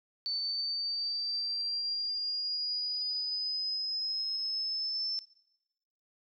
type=exponential sweep; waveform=sine; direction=up; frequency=4514 to 5310 Hz; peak=-31 dBFS; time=0.26-5.19 s; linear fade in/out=0 ms; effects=noise-tail reverb RT60 1.0 s tail -22 dB re dry